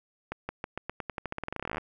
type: accelerating click train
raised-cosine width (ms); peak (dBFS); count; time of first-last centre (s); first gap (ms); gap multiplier
0.5; -18; 26; 0.32-1.782; 170; 0.89
effects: none